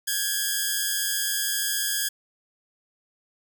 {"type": "tone pair together", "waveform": "5% pulse", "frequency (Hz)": [1596.1, 1691], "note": ["G6", "G#6"], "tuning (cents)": [31, 31], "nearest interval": "minor second", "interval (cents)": 100, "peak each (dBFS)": -16, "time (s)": [0.07, 2.09], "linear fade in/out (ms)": 10, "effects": []}